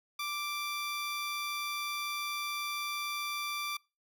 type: tone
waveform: 15% pulse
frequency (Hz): 1174.7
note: D6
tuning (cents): 0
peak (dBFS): -28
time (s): 0.19-3.77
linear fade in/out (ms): 5
effects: noise-tail reverb RT60 0.3 s tail -25 dB re dry